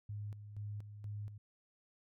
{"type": "tone with tremolo", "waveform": "sine", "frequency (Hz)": 103.83, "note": "G#2", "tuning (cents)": 0, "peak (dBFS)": -40, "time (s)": [0.09, 1.38], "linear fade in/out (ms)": 5, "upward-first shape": "square", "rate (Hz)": 2.1, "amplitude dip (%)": 60, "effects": []}